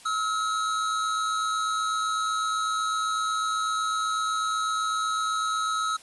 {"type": "tone pair together", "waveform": "square", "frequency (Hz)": [1288.9, 1396.9], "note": ["E6", "F6"], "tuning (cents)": [-39, 0], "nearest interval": "minor second", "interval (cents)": 139, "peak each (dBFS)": [-26, -35], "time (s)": [0.05, 5.97], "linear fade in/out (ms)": 10, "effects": ["white hiss -50 dBFS RMS until 6.02 s", "resampled to 24000 Hz"]}